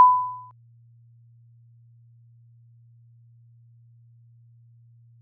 sine tone with exponential decay, 1000 Hz, B5, 21 cents sharp, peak -6 dBFS, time 0-0.51 s, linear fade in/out 0 ms, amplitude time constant 110 ms, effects added 117 Hz sine -51 dBFS peak until 5.21 s

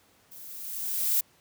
violet noise with level ramp, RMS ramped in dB -47 to -23 dBFS, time 0.31-1.21 s, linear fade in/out 10 ms, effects pink hiss -62 dBFS RMS until 1.4 s + high-pass 100 Hz 12 dB/octave

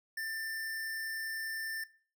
square tone, 1785 Hz, A6, 24 cents sharp, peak -36 dBFS, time 0.17-1.84 s, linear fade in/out 5 ms, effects noise-tail reverb RT60 0.4 s tail -19 dB re dry

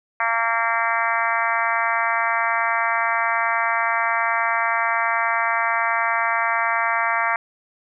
harmonic tone, 229.4 Hz, A#3, 28 cents flat, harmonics 3 / 4 / 5 / 6 / 7 / 8 / 9 / 10, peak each -27 / -25 / -25 / -27 / -27 / -27 / -27 / -31 dBFS, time 0.2-7.36 s, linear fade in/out 2 ms, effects none

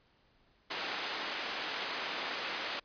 white band-pass noise, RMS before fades -38 dBFS, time 0.7-2.8 s, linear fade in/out 10 ms, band 330 to 3500 Hz, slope 12 dB/octave, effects pink hiss -69 dBFS RMS until 2.84 s + resampled to 11025 Hz

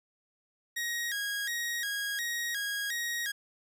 sawtooth tone with vibrato, 1760 Hz, A6, in tune, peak -28 dBFS, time 0.76-3.32 s, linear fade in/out 10 ms, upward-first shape square, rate 1.4 Hz, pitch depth 120 cents each way, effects none

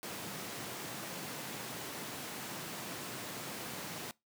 pink high-pass noise, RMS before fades -43 dBFS, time 0.03-4.11 s, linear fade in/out 0 ms, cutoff 130 Hz, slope 24 dB/octave, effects noise-tail reverb RT60 0.2 s tail -22 dB re dry

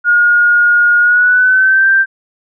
sine tone with pitch glide, 1432 to 1570.7 Hz, F6 to G6, +43 to +3 cents, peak -6 dBFS, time 0.04-2.06 s, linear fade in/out 50 ms, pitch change +160 cents, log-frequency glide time 0.99-1.87 s, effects none

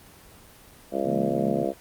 harmonic tone, 68 Hz, C#2, 33 cents flat, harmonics 3 / 4 / 5 / 6 / 7 / 8 / 9 / 10, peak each -33 / -35 / -30 / -33 / -33 / -31 / -31 / -31 dBFS, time 0.91-1.74 s, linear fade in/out 50 ms
sine chord, A# half-diminished seventh, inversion first, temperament equal, 138.59 / 164.81 / 207.7 / 233.1 Hz, C#3 / E3 / G#3 / A#3, 0 / 0 / 0 / 0 cents, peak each -35 / -34 / -32 / -30 dBFS, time 1.05-1.64 s, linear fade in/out 10 ms
effects pink hiss -50 dBFS RMS until 1.8 s + Opus 24 kbps

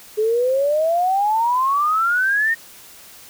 sine exponential sweep, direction up, 420.9 to 1864.7 Hz, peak -15 dBFS, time 0.17-2.55 s, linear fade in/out 20 ms, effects white hiss -43 dBFS RMS until 3.29 s

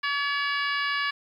harmonic tone with a mistuned harmonic, 569 Hz, C#5, 45 cents sharp, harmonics 2 / 3 / 4 / 5 / 6 / 7 / 8 / 9, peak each -30 / -28 / -33 / -34 / -40 / -40 / -41 / -41 dBFS, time 0.03-1.11 s, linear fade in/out 10 ms, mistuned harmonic 9, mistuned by -49 cents, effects 10-bit

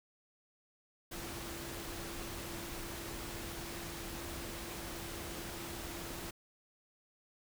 sine tone in noise, 339.2 Hz, E4, 50 cents sharp, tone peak -49 dBFS, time 1.11-6.31 s, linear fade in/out 10 ms, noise pink, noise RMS -44 dBFS, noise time 1.11-6.31 s, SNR -8 dB, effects none

